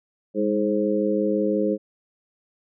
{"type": "harmonic tone with a mistuned harmonic", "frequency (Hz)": 105.8, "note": "G#2", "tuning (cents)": 33, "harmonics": [2, 3, 4, 5], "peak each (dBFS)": [-25, -25, -25, -25], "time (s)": [0.34, 1.78], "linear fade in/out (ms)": 50, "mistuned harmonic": 2, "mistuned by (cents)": -59, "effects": []}